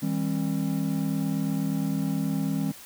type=tone cluster; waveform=triangle; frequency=160.5 / 199.8 / 268.7 Hz; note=E3 / G3 / C4; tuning=-46 / +33 / +46 cents; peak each=-27 dBFS; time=0.02-2.72 s; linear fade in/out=10 ms; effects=white hiss -46 dBFS RMS until 2.85 s